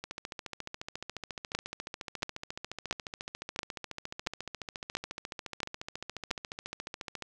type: two click trains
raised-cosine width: 0.2 ms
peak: -12 / -21 dBFS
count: 8 / 103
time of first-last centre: 1.55-6.312 / 0.04-7.223 s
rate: 1.47 / 14.2 Hz
effects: none